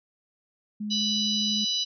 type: tone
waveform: sine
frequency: 210 Hz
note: G#3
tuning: 19 cents sharp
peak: -29 dBFS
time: 0.8-1.65 s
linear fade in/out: 10 ms
type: harmonic tone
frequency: 987.8 Hz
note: B5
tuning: in tune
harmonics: 3 / 4 / 5 / 6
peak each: -30 / -27 / -32 / -36 dBFS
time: 0.9-1.85 s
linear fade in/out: 20 ms
effects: none